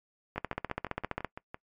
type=two click trains; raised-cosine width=0.5 ms; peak=-16 / -24 dBFS; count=14 / 8; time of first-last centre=0.38-1.247 / 0.36-1.544 s; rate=15 / 5.91 Hz; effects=noise-tail reverb RT60 0.1 s tail -22 dB re dry + MP3 96 kbps